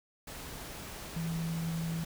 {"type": "tone in noise", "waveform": "sine", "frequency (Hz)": 164.81, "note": "E3", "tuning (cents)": 0, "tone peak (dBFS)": -32, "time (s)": [1.16, 2.04], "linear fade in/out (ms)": 5, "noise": "pink", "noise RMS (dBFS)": -44, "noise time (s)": [0.27, 2.05], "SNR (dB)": 9, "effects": []}